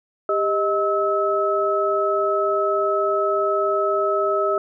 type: tone cluster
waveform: sine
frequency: 398.4 / 626 / 1295 Hz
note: G4 / D#5 / E6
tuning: +28 / +10 / -31 cents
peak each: -22 dBFS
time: 0.29-4.58 s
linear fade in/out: 2 ms
effects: none